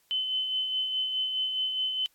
sine tone with tremolo, 3043 Hz, F#7, 48 cents sharp, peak -25 dBFS, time 0.11-2.06 s, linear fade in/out 0 ms, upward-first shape sine, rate 4.8 Hz, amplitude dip 40%, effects white hiss -67 dBFS RMS until 2.14 s + AAC 64 kbps

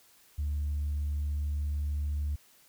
sine tone, 73.3 Hz, D2, 3 cents flat, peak -27 dBFS, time 0.38-2.36 s, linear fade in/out 10 ms, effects tanh soft clip ceiling -26 dBFS + white hiss -61 dBFS RMS until 2.68 s

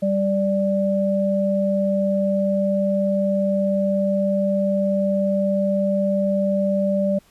sine tone pair together, 195.99 / 587.3 Hz, G3 / D5, 0 / 0 cents, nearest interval octave + perfect fifth, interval 1900 cents, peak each -20 dBFS, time 0.02-7.19 s, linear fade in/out 10 ms, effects pink hiss -56 dBFS RMS until 7.3 s + resampled to 32000 Hz

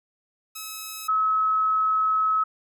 5% pulse / sine tone pair in turn, 1287 / 1287 Hz, E6 / E6, -42 / -42 cents, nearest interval unison, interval 0 cents, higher neither, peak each -22 / -19 dBFS, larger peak second, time 0.55-1.08 / 1.08-2.44 s, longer second, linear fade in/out 10 ms, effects none

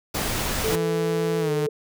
pink noise, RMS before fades -26 dBFS, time 0.14-0.76 s, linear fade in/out 10 ms
sine tone, 440 Hz, A4, in tune, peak -23 dBFS, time 0.64-1.69 s, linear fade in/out 5 ms
sawtooth tone with pitch glide, 166.3 to 152.5 Hz, E3 to D#3, +16 to -34 cents, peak -21 dBFS, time 0.7-1.67 s, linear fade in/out 10 ms, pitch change -150 cents, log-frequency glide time 1.39-1.51 s
effects none

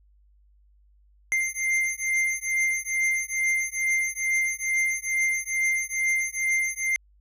square beating tone pair, 2095 / 2097.3 Hz, C7 / C7, +2 / +4 cents, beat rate 2.3 Hz, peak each -27 dBFS, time 1.32-6.96 s, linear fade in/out 0 ms, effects added 50 Hz sine -56 dBFS peak until 7.2 s + low-pass 12000 Hz 12 dB/octave

